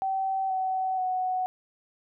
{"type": "tone with pitch steps", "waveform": "sine", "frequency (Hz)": [769, 754.9, 741.1], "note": ["G5", "F#5", "F#5"], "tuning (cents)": [-33, 35, 3], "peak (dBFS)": -25, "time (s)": [0.02, 1.46], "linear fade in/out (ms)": 0, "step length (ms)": 480, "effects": []}